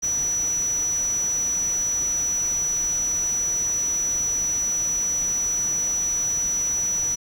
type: tone in noise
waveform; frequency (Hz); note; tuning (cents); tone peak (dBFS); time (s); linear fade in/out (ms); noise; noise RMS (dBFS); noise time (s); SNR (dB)
sine; 5900; F#8; -6; -21; 0.02-7.16; 20; pink; -38; 0.02-7.16; +14
effects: none